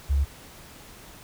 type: tone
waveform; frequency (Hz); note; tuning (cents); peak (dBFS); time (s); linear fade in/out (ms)
sine; 69.8; C#2; +13; -19; 0.09-0.25; 20
effects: pink hiss -47 dBFS RMS until 1.23 s